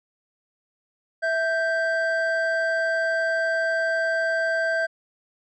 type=tone pair together; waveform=triangle; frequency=656.2 / 1568 Hz; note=E5 / G6; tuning=-8 / 0 cents; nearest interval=octave + minor third; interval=1508 cents; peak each=-22 dBFS; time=1.22-4.87 s; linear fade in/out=20 ms; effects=resampled to 22050 Hz